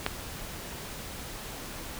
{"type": "click", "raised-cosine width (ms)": 0.3, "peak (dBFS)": -10, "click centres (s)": 0.064, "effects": ["pink hiss -40 dBFS RMS until 1.99 s"]}